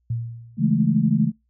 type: tone with exponential decay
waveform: sine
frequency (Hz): 116.4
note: A#2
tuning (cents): -2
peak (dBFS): -20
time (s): 0.1-0.79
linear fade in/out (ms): 5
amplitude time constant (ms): 150
type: chord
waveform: sine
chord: A major seventh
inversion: first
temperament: equal with one note detuned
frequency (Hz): 139.47 / 164.81 / 207.7 / 220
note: C#3 / E3 / G#3 / A3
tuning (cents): +11 / 0 / 0 / 0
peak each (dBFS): -23 / -22 / -22 / -20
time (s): 0.57-1.32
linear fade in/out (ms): 50
effects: noise-tail reverb RT60 0.2 s tail -26 dB re dry + added 60 Hz sine -65 dBFS peak until 1.49 s